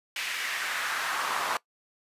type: noise with high-pass filter sweep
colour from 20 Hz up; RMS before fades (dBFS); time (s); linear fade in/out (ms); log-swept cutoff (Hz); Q
brown; -31; 0.16-1.57; 2; 2300 to 980; 1.9
effects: noise-tail reverb RT60 0.1 s tail -20 dB re dry + resampled to 32000 Hz